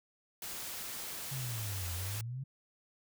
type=noise; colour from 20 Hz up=white; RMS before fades=-42 dBFS; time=0.42-2.21 s; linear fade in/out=2 ms
type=exponential two-way sweep; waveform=sine; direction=down then up; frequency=138.59 to 84.6 to 138.59 Hz; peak=-37 dBFS; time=1.31-2.44 s; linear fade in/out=10 ms; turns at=1.93 s
effects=none